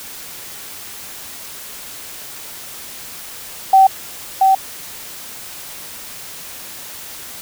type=tone with echo; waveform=sine; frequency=770 Hz; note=G5; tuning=31 cents flat; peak=-5 dBFS; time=3.73-3.87 s; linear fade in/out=5 ms; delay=680 ms; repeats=1; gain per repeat=-3 dB; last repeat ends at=4.55 s; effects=white hiss -33 dBFS RMS until 7.41 s